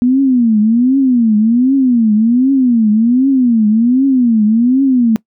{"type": "tone with vibrato", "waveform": "sine", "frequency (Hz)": 240, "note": "B3", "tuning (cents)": -49, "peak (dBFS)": -7, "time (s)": [0.02, 5.16], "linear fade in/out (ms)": 0, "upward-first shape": "triangle", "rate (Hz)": 1.3, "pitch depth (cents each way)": 250, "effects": ["noise-tail reverb RT60 0.1 s tail -22 dB re dry"]}